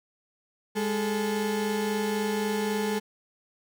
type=tone pair together; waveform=35% pulse; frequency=205.3 / 434.4 Hz; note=G#3 / A4; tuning=-20 / -22 cents; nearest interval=octave + minor second; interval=1298 cents; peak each=-27 dBFS; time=0.75-3 s; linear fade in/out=20 ms; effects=none